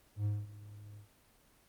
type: tone with ADSR envelope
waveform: triangle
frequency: 103.83 Hz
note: G#2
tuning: in tune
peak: -27 dBFS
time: 0.16-1.09 s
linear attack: 95 ms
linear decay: 210 ms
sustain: -18 dB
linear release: 130 ms
effects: pink hiss -66 dBFS RMS until 1.68 s + Opus 24 kbps